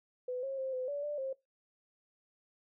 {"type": "tone with pitch steps", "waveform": "sine", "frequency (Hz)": [501, 540, 528, 510, 574, 589, 533], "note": ["B4", "C#5", "C5", "C5", "D5", "D5", "C5"], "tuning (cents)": [25, -45, 16, -44, -40, 5, 32], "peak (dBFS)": -34, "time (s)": [0.28, 1.33], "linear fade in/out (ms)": 5, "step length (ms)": 150, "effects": ["noise-tail reverb RT60 0.2 s tail -21 dB re dry"]}